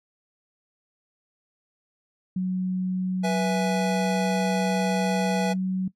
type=tone with pitch glide; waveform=sine; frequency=184.8 to 187.06 Hz; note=F#3 to F#3; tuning=-2 to +19 cents; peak=-23 dBFS; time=2.36-5.88 s; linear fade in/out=5 ms; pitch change=+21 cents; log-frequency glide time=2.9-4.33 s
type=chord; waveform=square; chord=E major; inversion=second; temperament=equal with one note detuned; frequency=490.2 / 659.3 / 830.6 Hz; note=B4 / E5 / G#5; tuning=-13 / 0 / 0 cents; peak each=-30 dBFS; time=3.23-5.54 s; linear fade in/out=20 ms
effects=noise-tail reverb RT60 0.1 s tail -18 dB re dry + low-pass 9000 Hz 12 dB/octave